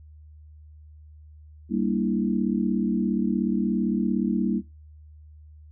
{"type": "chord", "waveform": "sine", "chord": "E half-diminished seventh", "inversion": "first", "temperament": "equal", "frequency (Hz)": [196, 233.1, 293.7, 329.6], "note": ["G3", "Bb3", "D4", "E4"], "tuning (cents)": [0, 0, 0, 0], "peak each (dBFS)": [-26, -25, -30, -29], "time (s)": [1.69, 4.62], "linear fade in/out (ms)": 50, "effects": ["noise-tail reverb RT60 0.2 s tail -18 dB re dry", "added 76 Hz sine -45 dBFS peak until 5.71 s"]}